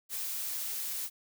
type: noise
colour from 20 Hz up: blue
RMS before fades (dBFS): -36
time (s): 0.09-1.1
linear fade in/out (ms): 50
effects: none